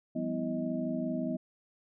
sine tone cluster, 172.9 / 197.9 / 250.5 / 324.4 / 628 Hz, F3 / G3 / B3 / E4 / D#5, -17 / +17 / +25 / -28 / +16 cents, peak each -39 / -39 / -33 / -39 / -38 dBFS, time 0.15-1.37 s, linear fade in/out 10 ms, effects none

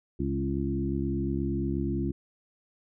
harmonic tone with a mistuned harmonic, 68.4 Hz, C#2, 23 cents flat, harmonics 1 / 2 / 3 / 4 / 5, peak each -33 / -33 / -33 / -33 / -33 dBFS, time 0.19-2.12 s, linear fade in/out 10 ms, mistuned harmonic 4, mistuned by +16 cents, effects none

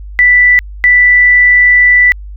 sine tone bursts at uneven times, 1975.5 Hz, B6, in tune, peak -3 dBFS, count 2, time 0.19-0.59 / 0.84-2.12 s, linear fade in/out 0 ms, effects added 50 Hz sine -24 dBFS peak until 2.36 s

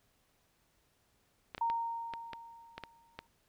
clicks, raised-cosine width 0.3 ms, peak -25 dBFS, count 8, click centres 1.548 / 1.58 / 1.7 / 2.137 / 2.333 / 2.78 / 2.837 / 3.19 s
sine tone with exponential decay, 925 Hz, A#5, 14 cents flat, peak -28 dBFS, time 1.61-3.27 s, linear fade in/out 5 ms, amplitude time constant 360 ms
effects pink hiss -73 dBFS RMS until 3.48 s

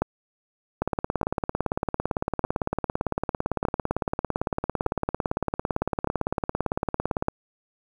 two click trains, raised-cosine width 1 ms, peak -9 / -10 dBFS, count 7 / 115, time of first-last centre 0.02-7.284 / 0.82-7.224 s, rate 0.826 / 17.8 Hz, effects 8-bit

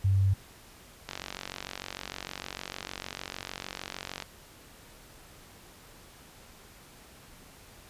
sine tone, 97 Hz, G2, 18 cents flat, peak -21 dBFS, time 0.04-0.34 s, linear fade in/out 10 ms
click train, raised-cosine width 0.2 ms, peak -18 dBFS, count 147, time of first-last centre 1.09-4.223 s, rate 46.6 Hz
effects pink hiss -53 dBFS RMS until 7.89 s + resampled to 32000 Hz

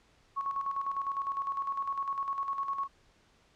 sine tone with tremolo, 1104 Hz, C#6, 7 cents flat, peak -29 dBFS, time 0.36-2.88 s, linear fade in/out 20 ms, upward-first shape square, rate 9.9 Hz, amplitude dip 55%, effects pink hiss -65 dBFS RMS until 3.55 s + low-pass 6000 Hz 12 dB/octave

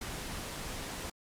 pink noise, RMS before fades -40 dBFS, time 0.01-1.1 s, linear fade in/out 5 ms, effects low-pass 12000 Hz 12 dB/octave + Opus 48 kbps

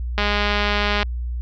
click train, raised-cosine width 0.3 ms, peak -5 dBFS, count 176, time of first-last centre 0.18-1.03 s, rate 206 Hz, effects added 60 Hz sine -23 dBFS peak until 1.41 s + resampled to 16000 Hz

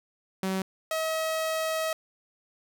sawtooth tone pair in turn, 190 / 639.1 Hz, F#3 / D#5, +46 / +46 cents, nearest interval octave + major sixth, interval 2100 cents, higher second, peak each -23 dBFS, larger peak neither, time 0.43-0.62 / 0.91-1.93 s, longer second, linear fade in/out 2 ms, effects none

